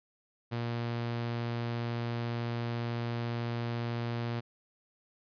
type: tone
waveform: sawtooth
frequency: 118 Hz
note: A#2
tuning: 22 cents sharp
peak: -28 dBFS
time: 0.51-4.41 s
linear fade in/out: 20 ms
effects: resampled to 11025 Hz